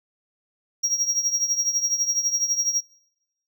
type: tone with tremolo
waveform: triangle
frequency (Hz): 5640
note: F8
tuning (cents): +16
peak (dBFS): -16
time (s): 0.83-2.81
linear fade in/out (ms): 10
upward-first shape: triangle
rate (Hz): 12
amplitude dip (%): 85
effects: noise-tail reverb RT60 0.9 s tail -23 dB re dry